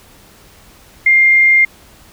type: tone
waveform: sine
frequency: 2111 Hz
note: C7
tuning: 15 cents sharp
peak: -6 dBFS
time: 1.06-1.65 s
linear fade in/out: 5 ms
effects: pink hiss -44 dBFS RMS until 2.12 s